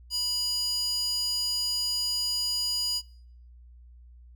square tone with high-pass filter, 980 Hz, B5, 14 cents flat, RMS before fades -29 dBFS, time 0.1-3.02 s, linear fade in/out 50 ms, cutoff 4600 Hz, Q 4.6, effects noise-tail reverb RT60 0.6 s tail -25 dB re dry + added 60 Hz sine -48 dBFS peak until 4.35 s

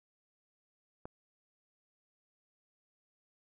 click, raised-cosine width 1 ms, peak -29 dBFS, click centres 1.055 s, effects none

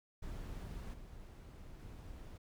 brown noise with level steps, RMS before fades -45 / -52 / -50 dBFS, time 0.22-2.38 s, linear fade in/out 10 ms, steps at 0.93 / 1.79 s, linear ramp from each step 10 ms, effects none

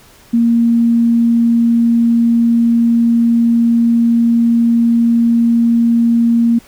sine tone, 233.1 Hz, A#3, in tune, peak -8 dBFS, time 0.33-6.59 s, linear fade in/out 10 ms, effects pink hiss -44 dBFS RMS until 6.67 s

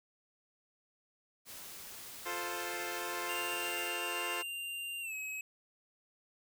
white noise, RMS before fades -48 dBFS, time 1.45-3.92 s, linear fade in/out 50 ms
10% pulse chord, F major, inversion none, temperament equal, 349.2 / 440 / 523.3 Hz, F4 / A4 / C5, 0 / 0 / 0 cents, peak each -32 / -34 / -34 dBFS, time 2.25-4.43 s, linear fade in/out 20 ms
square tone with pitch glide, 2786 to 2555 Hz, F7 to D#7, -5 to +45 cents, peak -39 dBFS, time 3.29-5.41 s, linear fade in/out 2 ms, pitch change -150 cents, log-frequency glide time 5.01-5.14 s
effects none

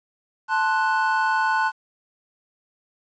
triangle chord, F# diminished, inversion first, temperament equal, 880 / 1046.5 / 1480 Hz, A5 / C6 / F#6, 0 / 0 / 0 cents, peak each -20 / -24 / -21 dBFS, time 0.48-1.72 s, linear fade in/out 50 ms, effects resampled to 16000 Hz + 9-bit

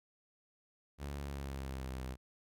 sawtooth tone with pitch glide, 70.8 to 64.55 Hz, C#2 to C2, +37 to -23 cents, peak -36 dBFS, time 0.98-2.17 s, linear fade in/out 50 ms, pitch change -160 cents, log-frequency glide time 1.19-1.97 s, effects none

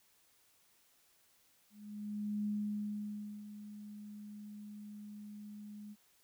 sine tone with ADSR envelope, 208.4 Hz, G#3, 6 cents sharp, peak -33 dBFS, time 1.7-5.96 s, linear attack 760 ms, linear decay 970 ms, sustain -13 dB, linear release 43 ms, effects white hiss -70 dBFS RMS until 6.23 s

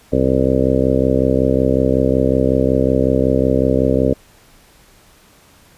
harmonic tone, 65.41 Hz, C2, in tune, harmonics 1 / 2 / 3 / 4 / 5 / 6 / 7 / 8 / 9, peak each -22 / -21 / -23 / -18 / -23 / -23 / -19 / -20 / -22 dBFS, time 0.12-4.14 s, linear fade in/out 10 ms, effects pink hiss -49 dBFS RMS until 5.77 s + resampled to 32000 Hz

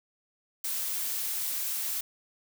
blue noise, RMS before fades -32 dBFS, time 0.64-2.01 s, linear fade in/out 5 ms, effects none

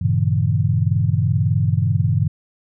sine chord, G diminished seventh, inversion none, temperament equal with one note detuned, 98 / 116.54 / 138.59 / 161.7 Hz, G2 / Bb2 / Db3 / Fb3, 0 / 0 / 0 / -33 cents, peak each -19 / -20 / -21 / -22 dBFS, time 0.01-2.28 s, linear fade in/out 10 ms, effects none

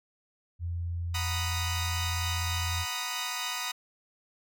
sine tone, 85.8 Hz, F2, 30 cents flat, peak -30 dBFS, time 0.59-2.86 s, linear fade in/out 50 ms
10% pulse chord, B major seventh, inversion second, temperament equal, 740 / 932.3 / 987.8 / 1244.5 Hz, F#5 / A#5 / B5 / D#6, 0 / 0 / 0 / 0 cents, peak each -32 / -31 / -28 / -27 dBFS, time 1.14-3.72 s, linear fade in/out 10 ms
effects none

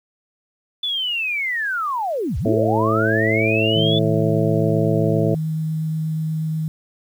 sine linear two-way sweep, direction down then up, 3497 to 55.8 to 3497 Hz, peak -20 dBFS, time 0.83-3.99 s, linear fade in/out 5 ms, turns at 2.38 s
harmonic tone, 110 Hz, A2, in tune, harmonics 1 / 2 / 3 / 4 / 5 / 6, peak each -22 / -25 / -23 / -23 / -25 / -25 dBFS, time 2.45-5.35 s, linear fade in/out 5 ms
sine tone with vibrato, 157.7 Hz, D#3, 24 cents sharp, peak -20 dBFS, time 3.76-6.68 s, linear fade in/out 0 ms, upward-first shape triangle, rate 8.3 Hz, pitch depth 9 cents each way
effects 8-bit

